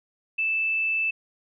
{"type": "tone", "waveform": "sine", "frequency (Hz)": 2637, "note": "E7", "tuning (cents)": 0, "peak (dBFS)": -22, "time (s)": [0.38, 1.11], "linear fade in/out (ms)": 10, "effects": []}